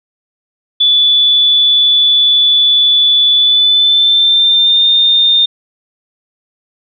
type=tone with pitch glide; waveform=sine; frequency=3462 to 3630 Hz; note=A7 to A#7; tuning=-29 to -47 cents; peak=-6 dBFS; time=0.8-5.46 s; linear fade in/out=10 ms; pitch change=+82 cents; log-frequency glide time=3.34-4.88 s; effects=none